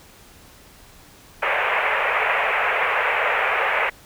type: band-pass noise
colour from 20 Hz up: white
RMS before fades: -21 dBFS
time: 1.42-3.9 s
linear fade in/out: 10 ms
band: 450 to 2500 Hz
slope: 48 dB/octave
effects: pink hiss -48 dBFS RMS until 4.05 s